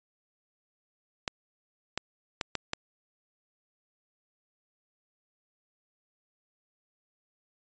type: clicks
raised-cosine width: 0.2 ms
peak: -12 dBFS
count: 5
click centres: 1.278 / 1.976 / 2.412 / 2.553 / 2.734 s
effects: resampled to 16000 Hz